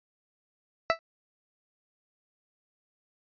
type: tone with exponential decay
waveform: 20% pulse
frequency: 659.3 Hz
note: E5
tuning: in tune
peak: -12 dBFS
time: 0.9-0.99 s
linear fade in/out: 0 ms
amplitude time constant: 19 ms
effects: resampled to 11025 Hz